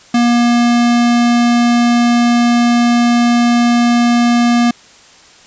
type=tone; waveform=square; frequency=238.5 Hz; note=A#3; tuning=40 cents sharp; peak=-9 dBFS; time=0.14-4.71 s; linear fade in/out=5 ms; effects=white hiss -42 dBFS RMS until 5.46 s + resampled to 16000 Hz